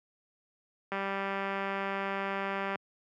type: click train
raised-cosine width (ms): 0.5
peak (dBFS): -19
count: 361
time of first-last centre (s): 0.92-2.757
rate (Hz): 196
effects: high-pass 150 Hz 12 dB/octave